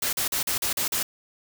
white noise bursts, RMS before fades -26 dBFS, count 7, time 0.02-1.03 s, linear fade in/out 5 ms, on 110 ms, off 40 ms, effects none

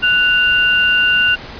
sine tone pair together, 1480 / 2789 Hz, F#6 / F7, 0 / -3 cents, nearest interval major seventh, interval 1097 cents, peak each -13 dBFS, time 0.02-1.36 s, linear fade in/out 20 ms, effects pink hiss -32 dBFS RMS until 1.59 s + resampled to 11025 Hz

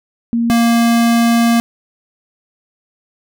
sine / square tone pair in turn, 233.1 / 233.1 Hz, A#3 / A#3, 0 / 0 cents, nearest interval unison, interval 0 cents, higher neither, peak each -12 / -10 dBFS, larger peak second, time 0.33-0.5 / 0.5-1.6 s, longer second, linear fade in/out 0 ms, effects none

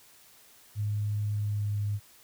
sine tone with pitch glide, 104.4 to 103.02 Hz, G#2 to G#2, +10 to -13 cents, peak -27 dBFS, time 0.75-2 s, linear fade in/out 50 ms, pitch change -23 cents, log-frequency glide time 1.35-1.79 s, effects white hiss -57 dBFS RMS until 2.23 s

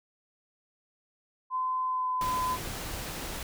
sine tone with pitch glide, 1025 to 1014.4 Hz, C6 to B5, -36 to +46 cents, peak -27 dBFS, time 1.5-2.58 s, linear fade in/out 50 ms, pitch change -18 cents, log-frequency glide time 1.86-2.09 s
pink noise, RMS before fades -37 dBFS, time 2.21-3.43 s, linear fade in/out 2 ms
effects none

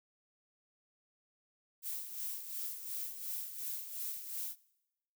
violet noise with tremolo, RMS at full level -39 dBFS, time 1.82-4.56 s, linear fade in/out 50 ms, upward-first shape sine, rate 2.8 Hz, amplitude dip 60%, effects noise-tail reverb RT60 0.9 s tail -22 dB re dry

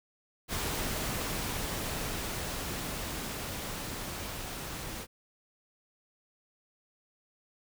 pink noise with level ramp, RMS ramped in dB -33 to -40 dBFS, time 0.48-5.07 s, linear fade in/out 50 ms, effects none

